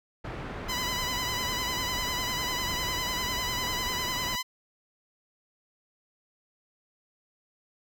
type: low-pass noise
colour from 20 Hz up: pink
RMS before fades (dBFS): -37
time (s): 0.24-4.36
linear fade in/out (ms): 10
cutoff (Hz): 2000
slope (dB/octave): 12
type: tone with vibrato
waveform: 10% pulse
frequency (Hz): 1000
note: B5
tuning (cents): +21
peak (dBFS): -21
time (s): 0.68-4.43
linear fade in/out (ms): 20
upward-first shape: sine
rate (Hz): 10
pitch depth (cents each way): 45
effects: none